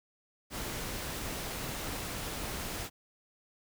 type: noise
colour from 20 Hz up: pink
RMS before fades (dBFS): -38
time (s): 0.5-2.9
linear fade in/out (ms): 50
effects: none